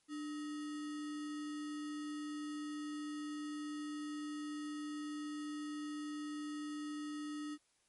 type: tone with sample-and-hold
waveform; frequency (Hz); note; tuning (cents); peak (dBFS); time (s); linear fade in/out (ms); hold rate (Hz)
sine; 297.7; D4; +24; -40; 0.08-7.58; 50; 1575
effects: white hiss -75 dBFS RMS until 7.88 s + MP3 48 kbps